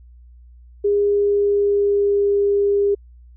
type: tone with pitch glide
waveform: sine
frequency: 407.5 to 403.8 Hz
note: G#4 to G#4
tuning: -33 to -49 cents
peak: -14 dBFS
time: 0.84-2.95 s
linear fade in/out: 10 ms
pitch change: -16 cents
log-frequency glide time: 1.03-2.32 s
effects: added 60 Hz sine -42 dBFS peak until 3.36 s